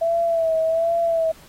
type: tone with vibrato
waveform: sine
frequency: 659.3 Hz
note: E5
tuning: in tune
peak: -17 dBFS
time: 0.01-1.32 s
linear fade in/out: 10 ms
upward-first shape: sine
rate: 1.3 Hz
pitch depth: 45 cents each way
effects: pink hiss -49 dBFS RMS until 1.48 s + AAC 48 kbps